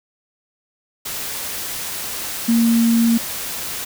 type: tone in noise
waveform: sine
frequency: 231.1 Hz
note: A#3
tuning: 15 cents flat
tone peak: -12 dBFS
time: 2.48-3.18 s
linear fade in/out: 10 ms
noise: white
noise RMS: -27 dBFS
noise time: 1.05-3.85 s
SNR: +12 dB
effects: none